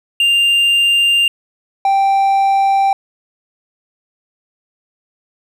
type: tone pair in turn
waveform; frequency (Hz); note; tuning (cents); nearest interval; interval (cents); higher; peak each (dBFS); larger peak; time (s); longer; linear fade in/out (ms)
triangle; 2794 / 784; F7 / G5; 0 / 0; octave + minor seventh; 2200; first; -8; neither; 0.2-1.28 / 1.85-2.93; neither; 2
effects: none